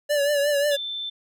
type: tone with vibrato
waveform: square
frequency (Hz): 577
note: D5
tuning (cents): -31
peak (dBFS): -20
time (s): 0.09-0.77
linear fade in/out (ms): 20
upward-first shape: triangle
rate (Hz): 5.6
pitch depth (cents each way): 59
type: tone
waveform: sine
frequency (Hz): 3543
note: A7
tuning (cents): +11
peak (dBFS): -28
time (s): 0.71-1.1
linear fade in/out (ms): 10
effects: none